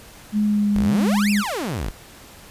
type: tone with pitch glide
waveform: sine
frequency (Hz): 210 to 205.3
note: G#3 to G#3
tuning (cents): +19 to -20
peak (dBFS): -16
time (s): 0.32-1.44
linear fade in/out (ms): 50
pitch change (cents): -39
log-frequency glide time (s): 0.44-0.7
type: exponential two-way sweep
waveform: sawtooth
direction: up then down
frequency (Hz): 36.71 to 2800 to 36.71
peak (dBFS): -20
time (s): 0.75-1.91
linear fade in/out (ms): 10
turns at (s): 1.31
effects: pink hiss -44 dBFS RMS until 2.5 s + resampled to 32000 Hz